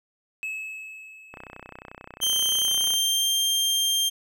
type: tone with exponential decay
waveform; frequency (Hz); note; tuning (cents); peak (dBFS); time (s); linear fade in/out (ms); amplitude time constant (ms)
triangle; 2588; E7; -32; -26; 0.43-2.27; 0; 400
type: click train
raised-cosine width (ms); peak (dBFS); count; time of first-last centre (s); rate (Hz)
0.5; -24; 51; 1.34-2.937; 31.3
type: tone with pitch glide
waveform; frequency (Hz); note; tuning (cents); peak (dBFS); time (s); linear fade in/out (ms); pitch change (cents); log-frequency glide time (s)
sawtooth; 3136 to 3183; G7 to G7; 0 to +26; -18; 2.21-4.1; 20; +26; 2.44-3.44
effects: none